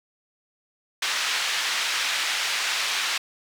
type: band-pass noise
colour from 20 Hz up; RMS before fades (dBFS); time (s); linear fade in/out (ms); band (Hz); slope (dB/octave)
pink; -26; 1.02-3.18; 5; 1700 to 5200; 12
effects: none